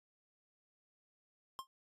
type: tone with exponential decay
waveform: square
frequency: 1062 Hz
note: C6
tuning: 25 cents sharp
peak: -38 dBFS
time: 1.59-1.67 s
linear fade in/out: 0 ms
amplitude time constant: 17 ms
effects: resampled to 32000 Hz